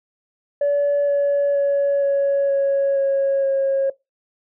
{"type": "tone with pitch steps", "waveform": "sine", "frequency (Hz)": [573, 568.1, 563.2, 558.3, 553.5, 548.7, 544], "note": ["D5", "C#5", "C#5", "C#5", "C#5", "C#5", "C#5"], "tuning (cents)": [-43, 42, 27, 12, -3, -18, -33], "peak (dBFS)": -14, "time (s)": [0.61, 3.9], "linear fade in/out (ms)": 5, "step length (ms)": 470, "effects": ["noise-tail reverb RT60 0.2 s tail -22 dB re dry", "tanh soft clip ceiling -13 dBFS"]}